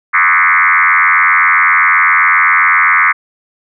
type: tone with frequency modulation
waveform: sine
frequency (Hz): 1657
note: G#6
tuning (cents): -4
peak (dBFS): -6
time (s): 0.13-3.13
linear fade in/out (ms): 20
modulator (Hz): 87.6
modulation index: 6.3
effects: none